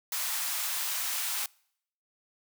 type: high-pass noise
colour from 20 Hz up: white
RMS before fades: -32 dBFS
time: 0.12-1.46 s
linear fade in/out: 2 ms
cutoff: 770 Hz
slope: 24 dB/octave
effects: noise-tail reverb RT60 0.7 s tail -26 dB re dry